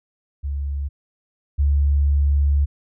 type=tone pair in turn; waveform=sine; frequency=70.5 / 71.28 Hz; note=C#2 / C#2; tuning=+30 / +49 cents; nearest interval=unison; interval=19 cents; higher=second; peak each=-22 / -14 dBFS; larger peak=second; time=0.43-0.89 / 1.58-2.66 s; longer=second; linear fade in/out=20 ms; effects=none